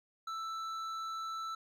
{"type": "tone with hard clipping", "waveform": "sine", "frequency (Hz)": 1323, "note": "E6", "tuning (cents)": 6, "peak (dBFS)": -39, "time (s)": [0.27, 1.55], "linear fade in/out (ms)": 5, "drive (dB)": 8, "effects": []}